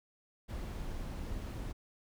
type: noise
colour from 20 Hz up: brown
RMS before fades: -40 dBFS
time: 0.48-1.73 s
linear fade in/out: 20 ms
effects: none